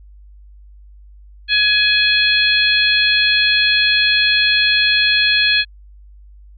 harmonic tone, 840 Hz, G#5, 19 cents sharp, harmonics 2 / 3 / 4 / 5, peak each -17 / -17 / -17 / -17 dBFS, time 1.48-5.65 s, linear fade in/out 50 ms, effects added 50 Hz sine -39 dBFS peak until 6.57 s

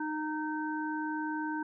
harmonic tone, 308 Hz, D#4, 17 cents flat, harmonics 1 / 3 / 5, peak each -34 / -37 / -39 dBFS, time 0-1.63 s, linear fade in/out 5 ms, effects none

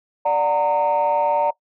sine chord, D augmented, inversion none, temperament just, 587.3 / 734.2 / 917.7 Hz, D5 / F#5 / A#5, 0 / -14 / -27 cents, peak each -19 / -23 / -17 dBFS, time 0.25-1.51 s, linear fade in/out 10 ms, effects noise-tail reverb RT60 0.1 s tail -20 dB re dry + tanh soft clip ceiling -11 dBFS

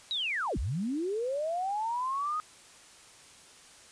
sine linear two-way sweep, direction down then up, 3951 to 43.65 to 1262 Hz, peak -29 dBFS, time 0.11-2.4 s, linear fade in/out 0 ms, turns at 0.58 s, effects white hiss -54 dBFS RMS until 3.91 s + resampled to 22050 Hz

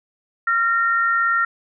sine tone pair together, 1378.4 / 1840 Hz, F6 / A#6, -23 / -23 cents, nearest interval perfect fourth, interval 500 cents, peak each -17 / -21 dBFS, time 0.47-1.45 s, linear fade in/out 5 ms, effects none

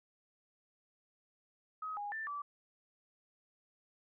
sine tone with pitch steps, 1267 / 821 / 1775 / 1157 Hz, D#6 / G#5 / A6 / D6, +31 / -20 / +15 / -26 cents, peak -38 dBFS, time 1.82-2.42 s, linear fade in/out 5 ms, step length 150 ms, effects none

